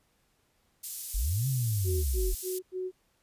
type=high-pass noise; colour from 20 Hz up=white; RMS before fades=-37 dBFS; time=0.83-2.59 s; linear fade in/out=10 ms; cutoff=6400 Hz; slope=12 dB/octave
type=linear two-way sweep; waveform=sine; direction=up then down; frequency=37 to 136.9 to 37 Hz; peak=-26 dBFS; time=1.14-2.35 s; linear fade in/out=10 ms; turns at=1.48 s
type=tone bursts; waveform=sine; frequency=370 Hz; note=F#4; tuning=in tune; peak=-31 dBFS; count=4; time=1.84-2.916 s; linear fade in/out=50 ms; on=200 ms; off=92 ms
effects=pink hiss -71 dBFS RMS until 3.22 s + resampled to 32000 Hz